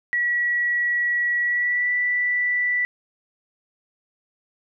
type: tone with pitch glide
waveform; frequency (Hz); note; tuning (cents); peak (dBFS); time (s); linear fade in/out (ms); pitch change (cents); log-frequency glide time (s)
sine; 1930 to 1969.4; B6 to B6; -40 to -5; -19; 0.13-2.85; 0; +35; 1.42-1.92
effects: none